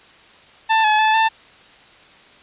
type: tone with pitch steps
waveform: sawtooth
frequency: 887 / 855 / 870 / 890 Hz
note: A5 / A5 / A5 / A5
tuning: +14 / -50 / -20 / +20 cents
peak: -9 dBFS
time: 0.69-1.29 s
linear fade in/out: 20 ms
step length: 150 ms
effects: white hiss -47 dBFS RMS until 2.42 s + resampled to 8000 Hz